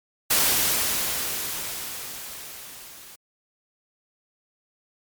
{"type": "noise with level ramp", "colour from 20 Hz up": "white", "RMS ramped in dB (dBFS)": [-19, -45], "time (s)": [0.3, 3.16], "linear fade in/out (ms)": 10, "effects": ["MP3 96 kbps"]}